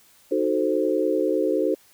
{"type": "chord", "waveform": "sine", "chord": "D# diminished seventh", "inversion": "none", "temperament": "equal with one note detuned", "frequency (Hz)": [309, 370, 440, 523.3], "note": ["D#4", "F#4", "A4", "C5"], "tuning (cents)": [-12, 0, 0, 0], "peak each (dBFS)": -25, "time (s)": [0.31, 1.75], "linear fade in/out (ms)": 10, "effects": ["white hiss -56 dBFS RMS until 1.93 s"]}